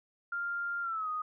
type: tone with pitch glide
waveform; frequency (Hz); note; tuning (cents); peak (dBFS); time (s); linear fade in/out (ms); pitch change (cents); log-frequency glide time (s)
sine; 1396.9 to 1244.5; F6 to D#6; 0 to 0; -32; 0.32-1.22; 5; -200; 0.82-1.09
effects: none